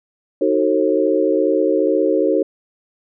sine chord, D# diminished seventh, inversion none, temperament just, 311.1 / 373.4 / 448 / 537.6 Hz, D#4 / F#4 / A4 / C5, 0 / +16 / +31 / +47 cents, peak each -19 dBFS, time 0.41-2.43 s, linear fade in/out 5 ms, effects none

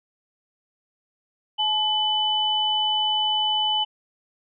sine tone pair together, 856.1 / 3000 Hz, A5 / F#7, -48 / +23 cents, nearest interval octave + minor seventh, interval 2171 cents, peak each -25 / -21 dBFS, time 1.58-3.85 s, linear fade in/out 20 ms, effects none

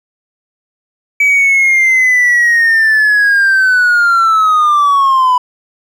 triangle linear sweep, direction down, 2292 to 987.8 Hz, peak -4 dBFS, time 1.2-5.38 s, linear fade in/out 5 ms, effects tanh soft clip ceiling -1 dBFS

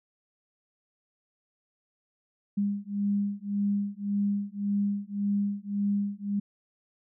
sine beating tone pair, 201.4 / 203.2 Hz, G3 / G#3, +47 / -38 cents, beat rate 1.8 Hz, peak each -29 dBFS, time 2.57-6.4 s, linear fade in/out 10 ms, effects none

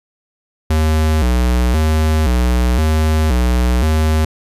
square tone with vibrato, 69.3 Hz, C#2, in tune, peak -12 dBFS, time 0.7-4.25 s, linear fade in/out 5 ms, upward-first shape square, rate 0.96 Hz, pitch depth 210 cents each way, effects resampled to 32000 Hz

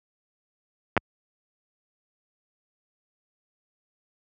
clicks, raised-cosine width 0.5 ms, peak -5 dBFS, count 2, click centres 0.967 / 0.976 s, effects high-pass 60 Hz 12 dB/octave

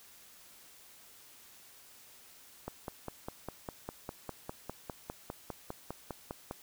click train, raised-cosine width 1 ms, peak -24 dBFS, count 20, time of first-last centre 2.68-6.511 s, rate 4.96 Hz, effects white hiss -57 dBFS RMS until 6.62 s

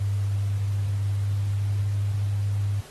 sine tone with pitch glide, 100 to 100.81 Hz, G2 to G2, +35 to +49 cents, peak -22 dBFS, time 0-2.81 s, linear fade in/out 10 ms, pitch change +14 cents, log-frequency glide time 1.17-1.88 s, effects pink hiss -47 dBFS RMS until 2.9 s + AAC 32 kbps

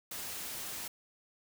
white noise, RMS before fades -41 dBFS, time 0.11-0.88 s, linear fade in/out 5 ms, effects none

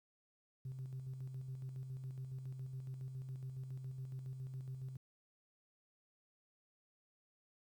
sine tone with tremolo, 130.81 Hz, C3, in tune, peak -40 dBFS, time 0.65-4.97 s, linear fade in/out 5 ms, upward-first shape square, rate 7.2 Hz, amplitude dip 45%, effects tanh soft clip ceiling -39 dBFS + 12-bit

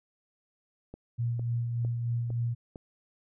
click train, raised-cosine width 2 ms, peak -29 dBFS, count 5, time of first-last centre 0.94-2.758 s, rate 2.2 Hz
sine tone with tremolo, 118.3 Hz, A#2, 26 cents sharp, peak -26 dBFS, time 1.18-2.55 s, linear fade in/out 20 ms, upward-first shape sine, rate 3.4 Hz, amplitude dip 35%
effects none

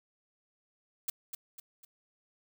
blue noise with echo, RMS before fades -32 dBFS, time 1.08-1.1 s, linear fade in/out 5 ms, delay 250 ms, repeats 3, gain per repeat -7 dB, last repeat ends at 1.85 s, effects none

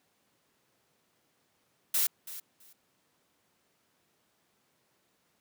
blue noise with echo, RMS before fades -27 dBFS, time 1.94-2.07 s, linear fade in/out 5 ms, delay 330 ms, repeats 2, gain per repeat -15 dB, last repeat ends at 2.73 s, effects pink hiss -72 dBFS RMS until 5.4 s + high-pass 150 Hz 12 dB/octave

